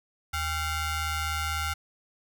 sawtooth ring-modulated tone, 724 Hz, F#5, 38 cents flat, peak -21 dBFS, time 0.33-1.74 s, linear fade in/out 10 ms, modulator 646 Hz, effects none

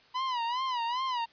45% pulse tone with vibrato, 987.8 Hz, B5, in tune, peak -29 dBFS, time 0.14-1.26 s, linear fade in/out 20 ms, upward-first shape sine, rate 2.5 Hz, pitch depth 120 cents each way, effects white hiss -60 dBFS RMS until 1.32 s + resampled to 11025 Hz

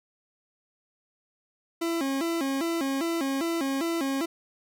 40% pulse tone with vibrato, 301.5 Hz, D4, 46 cents sharp, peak -25 dBFS, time 1.81-4.26 s, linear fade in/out 10 ms, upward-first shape square, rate 2.5 Hz, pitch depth 180 cents each way, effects none

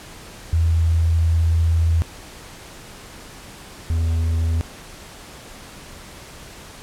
sine / triangle tone pair in turn, 82.41 / 82.06 Hz, E2 / E2, 0 / -7 cents, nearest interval unison, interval 7 cents, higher first, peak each -14 / -15 dBFS, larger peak first, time 0.53-2.02 / 3.9-4.61 s, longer first, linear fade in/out 0 ms, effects pink hiss -40 dBFS RMS until 6.82 s + low-pass 11000 Hz 12 dB/octave

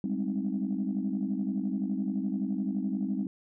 sine chord, Ab major seventh, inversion third, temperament equal, 196 / 207.7 / 261.6 / 311.1 Hz, G3 / Ab3 / C4 / Eb4, 0 / 0 / 0 / 0 cents, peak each -31 / -33 / -33 / -37 dBFS, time 0.04-3.27 s, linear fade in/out 2 ms, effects tanh soft clip ceiling -20 dBFS

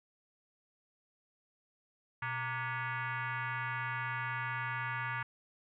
sine tone with frequency modulation, 123.47 Hz, B2, in tune, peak -34 dBFS, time 2.22-5.23 s, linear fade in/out 5 ms, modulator 523 Hz, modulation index 3.9, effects none

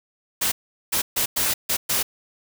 white noise bursts at uneven times, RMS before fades -22 dBFS, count 6, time 0.41-0.52 / 0.92-1.02 / 1.16-1.26 / 1.36-1.54 / 1.69-1.77 / 1.89-2.03 s, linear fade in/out 10 ms, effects none

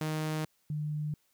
sawtooth / sine tone pair in turn, 155.56 / 150.61 Hz, D#3 / D3, 0 / +44 cents, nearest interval minor second, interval 56 cents, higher first, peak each -27 / -31 dBFS, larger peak first, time 0.01-0.45 / 0.7-1.14 s, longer neither, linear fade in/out 2 ms, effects white hiss -72 dBFS RMS until 1.33 s

